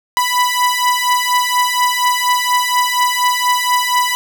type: beating tone pair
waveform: sawtooth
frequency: 987.8 / 992 Hz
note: B5 / B5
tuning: 0 / +7 cents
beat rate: 4.2 Hz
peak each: -12 dBFS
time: 0.17-4.15 s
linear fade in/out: 0 ms
effects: none